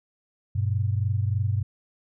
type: tone pair together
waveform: sine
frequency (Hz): 98 / 121.22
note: G2 / B2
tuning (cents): 0 / -32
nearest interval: major third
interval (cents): 368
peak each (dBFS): -23 / -27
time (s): 0.55-1.63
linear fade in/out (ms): 10
effects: none